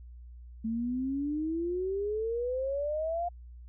sine exponential sweep, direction up, 219.9 to 709 Hz, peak -29 dBFS, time 0.64-3.29 s, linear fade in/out 10 ms, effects added 60 Hz sine -45 dBFS peak until 3.68 s

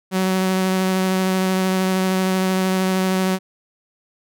sawtooth tone with vibrato, 187.6 Hz, F#3, 24 cents sharp, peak -13 dBFS, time 0.11-3.39 s, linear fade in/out 50 ms, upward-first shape sine, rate 13 Hz, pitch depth 11 cents each way, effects none

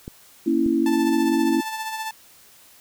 clicks, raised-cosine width 3 ms, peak -20 dBFS, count 2, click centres 0.079 / 0.662 s
sine chord, A# diminished, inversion none, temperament equal, 233.1 / 277.2 / 329.6 Hz, A#3 / C#4 / E4, 0 / 0 / 0 cents, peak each -24 / -22 / -20 dBFS, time 0.46-1.61 s, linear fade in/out 10 ms
sawtooth tone with tremolo, 880 Hz, A5, in tune, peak -22 dBFS, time 0.86-2.11 s, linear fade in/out 2 ms, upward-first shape sine, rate 15 Hz, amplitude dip 45%
effects white hiss -51 dBFS RMS until 2.8 s

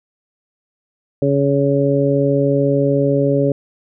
harmonic tone, 140.2 Hz, C#3, 20 cents sharp, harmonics 1 / 2 / 3 / 4, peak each -18 / -18 / -18 / -18 dBFS, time 1.22-3.52 s, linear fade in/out 2 ms, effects none

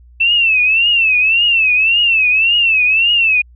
sine tone with vibrato, 2658 Hz, E7, 14 cents sharp, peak -9 dBFS, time 0.2-3.42 s, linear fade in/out 10 ms, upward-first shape triangle, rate 1.8 Hz, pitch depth 150 cents each way, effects added 60 Hz sine -40 dBFS peak until 3.55 s

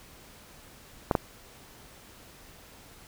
clicks, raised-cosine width 1 ms, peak -8 dBFS, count 2, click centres 1.112 / 1.152 s, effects pink hiss -52 dBFS RMS until 3.07 s

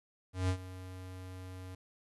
square tone with ADSR envelope, 92.5 Hz, F#2, in tune, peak -28 dBFS, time 0.33-1.75 s, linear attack 160 ms, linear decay 79 ms, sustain -16 dB, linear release 5 ms, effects resampled to 24000 Hz + 11-bit

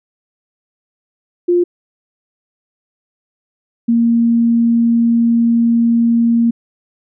sine tone pair in turn, 351.4 / 232.8 Hz, F4 / A#3, +11 / -2 cents, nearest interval perfect fifth, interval 713 cents, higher first, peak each -9 dBFS, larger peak neither, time 1.48-1.64 / 3.88-6.51 s, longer second, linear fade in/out 10 ms, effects none

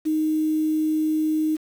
sine tone with quantisation, 311.1 Hz, D#4, in tune, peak -19 dBFS, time 0.05-1.57 s, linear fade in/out 20 ms, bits 7, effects none

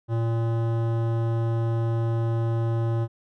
sine tone with hard clipping, 114.9 Hz, A#2, 25 cents flat, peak -24 dBFS, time 0.08-3.08 s, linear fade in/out 50 ms, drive 16 dB, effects none

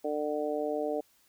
harmonic tone, 149.6 Hz, D3, 32 cents sharp, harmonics 2 / 3 / 4 / 5, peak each -36 / -33 / -33 / -38 dBFS, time 0.04-1.01 s, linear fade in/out 10 ms, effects white hiss -66 dBFS RMS until 1.28 s

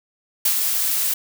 blue noise with ADSR envelope, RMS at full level -17 dBFS, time 0.45-1.14 s, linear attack 6 ms, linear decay 89 ms, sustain -4 dB, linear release 5 ms, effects none

